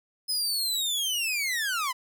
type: linear sweep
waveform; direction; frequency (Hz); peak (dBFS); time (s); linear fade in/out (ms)
sawtooth; down; 5110 to 970; -23; 0.28-1.93; 20
effects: none